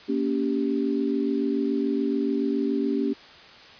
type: chord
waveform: sine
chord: G diminished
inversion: first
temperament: just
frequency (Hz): 235.2 / 282.2 / 392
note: Bb3 / Db4 / G4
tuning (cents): +16 / +31 / 0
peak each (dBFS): -27 / -25 / -28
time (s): 0.08-3.14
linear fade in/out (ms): 20
effects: white hiss -47 dBFS RMS until 3.79 s + resampled to 11025 Hz